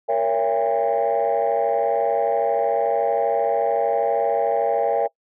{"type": "chord", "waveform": "sine", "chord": "A# diminished seventh", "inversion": "none", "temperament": "just", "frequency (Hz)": [466.2, 559.4, 671.3, 805.5], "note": ["A#4", "C#5", "E5", "G5"], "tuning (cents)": [0, 16, 31, 47], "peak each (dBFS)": -22, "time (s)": [0.08, 5.08], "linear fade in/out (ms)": 20, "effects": ["noise-tail reverb RT60 0.1 s tail -24 dB re dry", "tanh soft clip ceiling -12 dBFS"]}